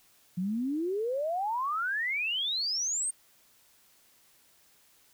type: exponential sweep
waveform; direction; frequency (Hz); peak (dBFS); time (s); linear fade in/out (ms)
sine; up; 174 to 8870; -28; 0.37-3.11; 10
effects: white hiss -63 dBFS RMS until 5.13 s